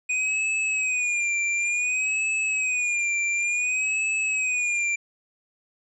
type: tone with vibrato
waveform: square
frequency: 2478 Hz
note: D#7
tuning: 8 cents flat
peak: -23 dBFS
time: 0.09-4.96 s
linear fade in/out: 10 ms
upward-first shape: sine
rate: 0.56 Hz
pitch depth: 84 cents each way
effects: resampled to 22050 Hz